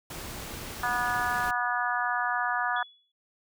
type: noise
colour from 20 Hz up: pink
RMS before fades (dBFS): -39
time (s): 0.1-1.51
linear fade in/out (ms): 5
type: harmonic tone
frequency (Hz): 243.6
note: B3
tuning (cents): -24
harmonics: 3 / 4 / 5 / 6 / 7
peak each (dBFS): -32 / -32 / -32 / -32 / -32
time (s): 0.83-2.83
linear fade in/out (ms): 5
type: tone with exponential decay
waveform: sine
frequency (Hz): 3402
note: G#7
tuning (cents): +41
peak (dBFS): -37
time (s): 2.76-3.12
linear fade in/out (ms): 5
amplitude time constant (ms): 77
effects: none